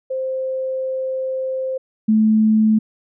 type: tone pair in turn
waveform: sine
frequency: 523.3 / 217.4 Hz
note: C5 / A3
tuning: 0 / -21 cents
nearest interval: octave + minor third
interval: 1521 cents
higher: first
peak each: -20 / -11 dBFS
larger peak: second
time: 0.1-1.78 / 2.08-2.79 s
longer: first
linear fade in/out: 10 ms
effects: none